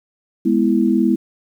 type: chord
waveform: sine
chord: E major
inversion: first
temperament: equal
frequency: 207.7 / 246.9 / 329.6 Hz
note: G#3 / B3 / E4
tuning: 0 / 0 / 0 cents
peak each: -17 dBFS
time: 0.45-1.16 s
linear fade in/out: 10 ms
effects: 8-bit